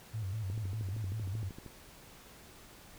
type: tone with vibrato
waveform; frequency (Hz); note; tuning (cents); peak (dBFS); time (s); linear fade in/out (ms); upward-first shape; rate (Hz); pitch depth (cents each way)
sine; 102.1; G#2; -29; -34; 0.13-1.5; 20; square; 5; 130
type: click train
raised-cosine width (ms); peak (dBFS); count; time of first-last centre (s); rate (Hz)
3; -33; 16; 0.5-1.663; 12.9
effects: pink hiss -55 dBFS RMS until 2.98 s